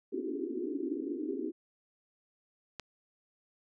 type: band-pass noise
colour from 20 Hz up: white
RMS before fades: -36 dBFS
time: 0.12-1.52 s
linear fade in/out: 10 ms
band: 250 to 410 Hz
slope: 96 dB/octave
type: click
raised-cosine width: 0.2 ms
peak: -22 dBFS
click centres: 2.797 s
effects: none